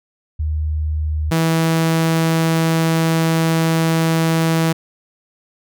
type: tone pair in turn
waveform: sine / sawtooth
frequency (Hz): 76.9 / 162.95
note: D#2 / E3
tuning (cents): -20 / -20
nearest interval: octave + minor second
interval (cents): 1300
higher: second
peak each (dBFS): -17 / -10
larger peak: second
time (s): 0.39-1.31 / 1.31-4.73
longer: second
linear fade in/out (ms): 10
effects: none